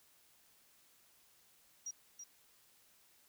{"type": "tone with echo", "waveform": "sine", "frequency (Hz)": 5730, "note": "F8", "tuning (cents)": 44, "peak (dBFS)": -40, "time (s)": [1.86, 1.91], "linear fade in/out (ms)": 5, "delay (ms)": 330, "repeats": 1, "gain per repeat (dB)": -7, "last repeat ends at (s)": 2.24, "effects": ["white hiss -68 dBFS RMS until 3.28 s"]}